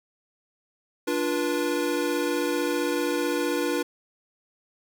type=chord; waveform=square; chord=B diminished; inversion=first; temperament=equal with one note detuned; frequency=293.7 / 349.2 / 483.4 Hz; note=D4 / F4 / B4; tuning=0 / 0 / -37 cents; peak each=-29 dBFS; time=1.07-3.83 s; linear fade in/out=10 ms; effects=9-bit